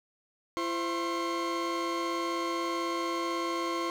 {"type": "tone cluster", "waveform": "40% pulse", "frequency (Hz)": [337.9, 518, 1072], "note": ["E4", "C5", "C6"], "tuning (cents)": [43, -17, 42], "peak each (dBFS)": [-32, -38, -32], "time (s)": [0.57, 3.9], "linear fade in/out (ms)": 0, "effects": ["low-pass 6000 Hz 12 dB/octave", "9-bit"]}